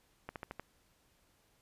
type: slowing click train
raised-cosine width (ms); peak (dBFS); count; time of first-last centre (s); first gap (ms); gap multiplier
0.5; -26; 5; 0.29-0.596; 68; 1.08
effects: pink hiss -71 dBFS RMS until 1.61 s + resampled to 32000 Hz